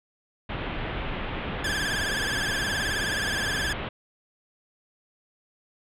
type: low-pass noise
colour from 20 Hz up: pink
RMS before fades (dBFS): -32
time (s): 0.49-3.89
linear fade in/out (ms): 5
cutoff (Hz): 3400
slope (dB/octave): 48
type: tone with vibrato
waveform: sawtooth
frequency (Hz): 1654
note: G#6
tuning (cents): -8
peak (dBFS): -23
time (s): 1.64-3.73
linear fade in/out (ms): 5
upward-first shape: triangle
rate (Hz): 19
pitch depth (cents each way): 120
effects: low-pass 10000 Hz 12 dB/octave